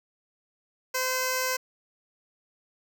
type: tone with notch filter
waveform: 5% pulse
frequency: 514 Hz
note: C5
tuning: 31 cents flat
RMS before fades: -28 dBFS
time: 0.94-1.57 s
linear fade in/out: 10 ms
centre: 3500 Hz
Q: 1.1
effects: none